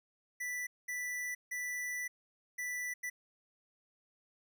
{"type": "tone bursts at uneven times", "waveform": "square", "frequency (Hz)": 1975.5, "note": "B6", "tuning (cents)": 0, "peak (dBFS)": -37, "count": 5, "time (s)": [[0.4, 0.67], [0.88, 1.35], [1.51, 2.08], [2.58, 2.94], [3.03, 3.1]], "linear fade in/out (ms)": 10, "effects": []}